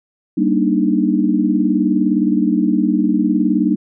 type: chord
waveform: sine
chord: Eb major seventh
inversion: first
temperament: just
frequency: 194.45 / 233.3 / 291.7 / 311.1 Hz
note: G3 / Bb3 / D4 / Eb4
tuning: -14 / +2 / -12 / 0 cents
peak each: -18 dBFS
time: 0.37-3.76 s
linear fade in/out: 10 ms
effects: none